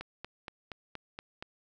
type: click train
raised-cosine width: 0.3 ms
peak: -24 dBFS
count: 7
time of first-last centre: 0.01-1.425 s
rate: 4.24 Hz
effects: none